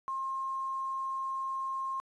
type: tone with quantisation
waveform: sine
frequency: 1067 Hz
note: C6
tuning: 34 cents sharp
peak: -32 dBFS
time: 0.08-2 s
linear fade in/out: 0 ms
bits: 10
effects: resampled to 22050 Hz